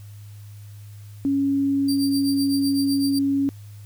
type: tone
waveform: sine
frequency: 277.2 Hz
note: C#4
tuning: in tune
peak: -18 dBFS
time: 1.25-3.49 s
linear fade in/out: 0 ms
type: tone with tremolo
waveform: sawtooth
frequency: 4699 Hz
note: D8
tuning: in tune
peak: -23 dBFS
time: 1.88-3.19 s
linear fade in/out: 5 ms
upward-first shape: triangle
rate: 7.9 Hz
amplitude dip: 90%
effects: added 103 Hz sine -38 dBFS peak until 3.85 s + white hiss -55 dBFS RMS until 3.85 s